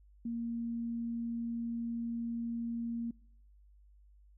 sine tone, 233.1 Hz, A#3, in tune, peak -34 dBFS, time 0.25-3.11 s, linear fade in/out 5 ms, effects noise-tail reverb RT60 0.7 s tail -26 dB re dry + added 50 Hz sine -58 dBFS peak until 4.37 s

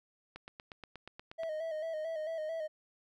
click train, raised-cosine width 0.3 ms, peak -30 dBFS, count 10, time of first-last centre 0.36-1.434 s, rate 8.38 Hz
triangle tone with vibrato, 636 Hz, D#5, 38 cents sharp, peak -33 dBFS, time 1.38-2.68 s, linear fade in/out 20 ms, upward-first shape square, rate 4.5 Hz, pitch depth 49 cents each way
effects none

